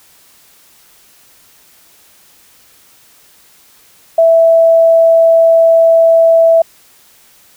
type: tone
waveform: sine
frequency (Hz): 659.3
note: E5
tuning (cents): 0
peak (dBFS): -4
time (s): 4.18-6.62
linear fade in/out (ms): 5
effects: white hiss -46 dBFS RMS until 7.56 s

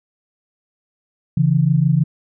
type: tone pair together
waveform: sine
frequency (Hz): 138.59 / 164.81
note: C#3 / E3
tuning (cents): 0 / 0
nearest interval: minor third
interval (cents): 300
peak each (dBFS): -15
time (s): 1.37-2.04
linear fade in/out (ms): 5
effects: none

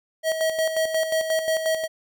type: tone with tremolo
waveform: square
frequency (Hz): 640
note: D#5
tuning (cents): +49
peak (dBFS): -20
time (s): 0.23-1.88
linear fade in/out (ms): 50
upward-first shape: square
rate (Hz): 5.6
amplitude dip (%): 55
effects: none

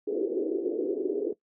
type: band-pass noise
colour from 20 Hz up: white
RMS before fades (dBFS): -29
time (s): 0.07-1.33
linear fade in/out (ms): 5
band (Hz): 320 to 430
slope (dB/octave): 48
effects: noise-tail reverb RT60 0.1 s tail -17 dB re dry

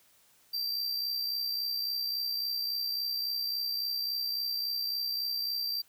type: tone with amplitude modulation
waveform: square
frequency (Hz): 4699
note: D8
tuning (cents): 0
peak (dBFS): -29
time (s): 0.53-5.82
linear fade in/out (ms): 10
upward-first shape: sine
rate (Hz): 63.6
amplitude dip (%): 45
effects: white hiss -64 dBFS RMS until 5.88 s

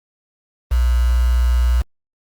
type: tone with quantisation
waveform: sine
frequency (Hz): 60.6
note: B1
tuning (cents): -32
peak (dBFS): -12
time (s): 0.71-1.82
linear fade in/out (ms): 10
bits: 5
effects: Opus 32 kbps

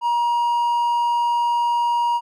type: tone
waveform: triangle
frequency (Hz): 950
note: A#5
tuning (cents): +33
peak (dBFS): -15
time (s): 0.01-2.21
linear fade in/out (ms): 50
effects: none

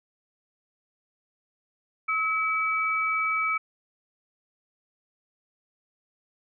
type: tone pair together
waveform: sine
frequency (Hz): 1291 / 2292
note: E6 / D7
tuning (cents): -37 / -43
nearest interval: minor seventh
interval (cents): 994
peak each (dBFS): -26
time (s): 2.08-3.58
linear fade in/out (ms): 10
effects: none

